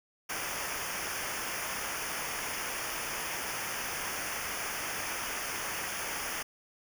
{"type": "noise with comb filter", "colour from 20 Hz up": "pink", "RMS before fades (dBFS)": -36, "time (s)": [0.29, 6.43], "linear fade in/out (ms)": 10, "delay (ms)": 0.25, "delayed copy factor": -0.85, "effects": []}